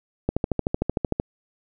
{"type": "click train", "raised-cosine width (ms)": 2, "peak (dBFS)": -8, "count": 13, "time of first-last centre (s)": [0.29, 1.199], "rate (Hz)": 13.2, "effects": []}